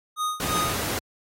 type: tone with tremolo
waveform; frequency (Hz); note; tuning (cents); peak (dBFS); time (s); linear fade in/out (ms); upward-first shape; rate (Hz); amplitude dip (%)
square; 1240; D#6; -6; -24; 0.16-0.84; 50; sine; 2.9; 90
type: noise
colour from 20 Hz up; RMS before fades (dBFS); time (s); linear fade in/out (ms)
pink; -28; 0.4-0.99; 2
effects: high-pass 80 Hz 12 dB/octave + AAC 48 kbps